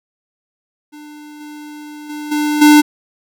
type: tone with level steps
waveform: square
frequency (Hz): 298.7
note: D4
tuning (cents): +29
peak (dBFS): -34 / -31 / -25 / -15 / -5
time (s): 0.92-2.82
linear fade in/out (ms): 20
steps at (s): 1.4 / 2.09 / 2.31 / 2.61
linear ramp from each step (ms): 10
effects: none